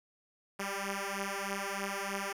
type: beating tone pair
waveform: 5% pulse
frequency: 196 / 199.2 Hz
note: G3 / G3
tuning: 0 / +28 cents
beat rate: 3.2 Hz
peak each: -26 dBFS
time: 0.59-2.33 s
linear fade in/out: 10 ms
effects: resampled to 32000 Hz + 10-bit